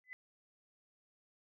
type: tone with exponential growth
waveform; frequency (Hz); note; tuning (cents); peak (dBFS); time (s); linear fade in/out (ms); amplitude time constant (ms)
sine; 2012; B6; +32; -40; 0.04-0.13; 0; 19
effects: none